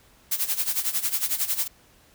blue noise with tremolo, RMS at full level -23 dBFS, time 0.31-1.68 s, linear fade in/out 10 ms, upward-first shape sine, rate 11 Hz, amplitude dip 80%, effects pink hiss -57 dBFS RMS until 2.14 s

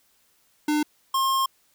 square tone pair in turn, 300 / 1069.1 Hz, D4 / C6, +37 / +37 cents, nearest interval octave + minor seventh, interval 2200 cents, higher second, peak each -21 dBFS, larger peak neither, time 0.68-0.83 / 1.14-1.46 s, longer second, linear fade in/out 5 ms, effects white hiss -64 dBFS RMS until 1.74 s

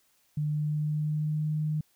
sine tone with pitch glide, 150 to 153.33 Hz, D3 to D#3, +37 to -25 cents, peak -26 dBFS, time 0.37-1.81 s, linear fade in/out 5 ms, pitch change +38 cents, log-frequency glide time 0.48-1.5 s, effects white hiss -68 dBFS RMS until 1.95 s

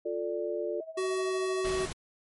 sine chord, D minor, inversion first, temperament just, 352.4 / 440.5 / 587.3 Hz, F4 / A4 / D5, +16 / +2 / 0 cents, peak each -34 dBFS, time 0.05-0.81 s, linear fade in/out 10 ms
sine tone with tremolo, 644 Hz, E5, 41 cents flat, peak -36 dBFS, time 0.8-1.88 s, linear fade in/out 5 ms, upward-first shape sine, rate 13 Hz, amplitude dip 80%
square tone, 375.8 Hz, F#4, 27 cents sharp, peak -29 dBFS, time 0.97-1.86 s, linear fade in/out 10 ms
pink noise, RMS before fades -38 dBFS, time 1.64-1.93 s, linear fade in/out 10 ms
effects MP3 48 kbps

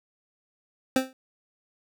25% pulse tone with exponential decay, 261.6 Hz, C4, in tune, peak -13 dBFS, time 0.96-1.13 s, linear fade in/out 2 ms, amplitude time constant 36 ms, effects none

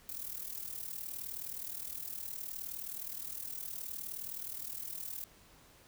violet noise with amplitude modulation, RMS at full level -39 dBFS, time 0.09-5.24 s, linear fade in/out 0 ms, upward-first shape sine, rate 39.3 Hz, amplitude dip 75%, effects pink hiss -61 dBFS RMS until 5.87 s

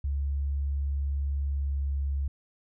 sine tone with pitch glide, 70.1 to 69.58 Hz, C#2 to C#2, +20 to +7 cents, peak -26 dBFS, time 0.04-2.28 s, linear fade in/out 5 ms, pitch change -13 cents, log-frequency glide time 1.44-1.82 s, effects none

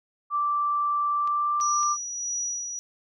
sine tone with pitch glide, 1171 to 1185.3 Hz, D6 to D6, -5 to +16 cents, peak -22 dBFS, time 0.3-1.97 s, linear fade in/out 50 ms, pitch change +21 cents, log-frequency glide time 1.15-1.77 s
clicks, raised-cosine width 0.2 ms, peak -27 dBFS, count 3, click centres 1.275 / 1.602 / 1.831 s
sine tone with tremolo, 5830 Hz, F#8, 26 cents flat, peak -26 dBFS, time 1.61-2.79 s, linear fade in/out 0 ms, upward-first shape sine, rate 1.6 Hz, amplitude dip 45%
effects none

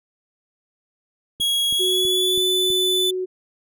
45% pulse tone with pitch glide, 3316 to 3497 Hz, G#7 to A7, -3 to -11 cents, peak -18 dBFS, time 1.4-3.11 s, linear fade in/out 10 ms, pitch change +92 cents, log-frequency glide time 1.72-2.43 s
click train, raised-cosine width 3 ms, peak -25 dBFS, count 5, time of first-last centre 1.4-2.703 s, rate 3.07 Hz
sine tone, 370 Hz, F#4, in tune, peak -22 dBFS, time 1.79-3.26 s, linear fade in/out 20 ms
effects none

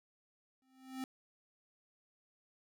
square tone with exponential growth, 261.6 Hz, C4, in tune, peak -37 dBFS, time 0.62-1.04 s, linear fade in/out 1 ms, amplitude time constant 90 ms, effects none

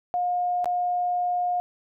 sine tone with dropouts, 714 Hz, F5, 38 cents sharp, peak -22 dBFS, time 0.14-1.6 s, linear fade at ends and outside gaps 0 ms, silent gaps 0.644-0.657 s, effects none

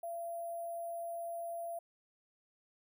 sine tone with sample-and-hold, 679 Hz, F5, 49 cents flat, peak -38 dBFS, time 0.03-1.79 s, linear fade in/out 5 ms, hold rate 11025 Hz, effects none

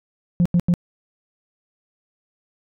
sine tone bursts, 174.61 Hz, F3, in tune, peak -11 dBFS, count 3, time 0.4-0.739 s, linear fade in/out 0 ms, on 55 ms, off 87 ms, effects tanh soft clip ceiling -11 dBFS

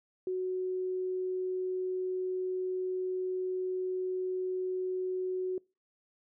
sine tone, 370 Hz, F#4, in tune, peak -30 dBFS, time 0.27-5.58 s, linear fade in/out 2 ms, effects noise-tail reverb RT60 0.3 s tail -26 dB re dry

